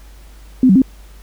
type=tone with pitch steps; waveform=sine; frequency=256.5 / 189.6 / 263.8 Hz; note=C4 / F#3 / C4; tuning=-34 / +43 / +14 cents; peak=-6 dBFS; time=0.63-0.819 s; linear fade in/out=2 ms; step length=63 ms; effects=added 50 Hz sine -37 dBFS peak until 1.22 s + pink hiss -48 dBFS RMS until 1.22 s